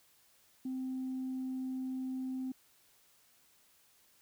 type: tone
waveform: sine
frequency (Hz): 259.6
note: C4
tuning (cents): -13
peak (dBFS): -34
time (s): 0.65-2.52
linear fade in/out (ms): 5
effects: tanh soft clip ceiling -32 dBFS + white hiss -67 dBFS RMS until 4.21 s